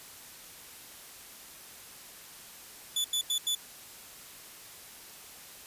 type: tone bursts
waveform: sawtooth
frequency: 3471 Hz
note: A7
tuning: 24 cents flat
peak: -24 dBFS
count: 4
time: 2.96-3.551 s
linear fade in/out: 5 ms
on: 84 ms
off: 85 ms
effects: white hiss -49 dBFS RMS until 5.66 s + resampled to 32000 Hz